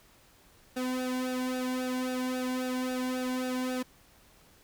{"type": "tone with flanger", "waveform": "sawtooth", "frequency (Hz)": 254.4, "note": "C4", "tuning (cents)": -48, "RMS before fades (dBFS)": -32, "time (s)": [0.76, 3.83], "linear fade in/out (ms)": 10, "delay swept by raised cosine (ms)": [0.93, 1.62], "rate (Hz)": 3.7, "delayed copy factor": -0.85, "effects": ["pink hiss -60 dBFS RMS until 4.63 s"]}